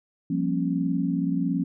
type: chord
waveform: sine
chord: G half-diminished seventh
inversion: third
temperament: equal with one note detuned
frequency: 174.61 / 196 / 233.1 / 272.3 Hz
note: F3 / G3 / Bb3 / Db4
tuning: 0 / 0 / 0 / -31 cents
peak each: -26 / -32 / -31 / -26 dBFS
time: 0.3-1.64 s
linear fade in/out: 5 ms
effects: none